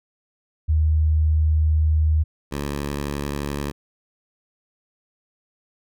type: tone pair in turn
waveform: sine / 10% pulse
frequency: 77.78 / 71.58 Hz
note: D#2 / D2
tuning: 0 / -44 cents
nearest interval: minor second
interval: 144 cents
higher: first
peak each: -15 / -17 dBFS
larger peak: first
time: 0.68-2.24 / 2.51-3.72 s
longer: first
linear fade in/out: 20 ms
effects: none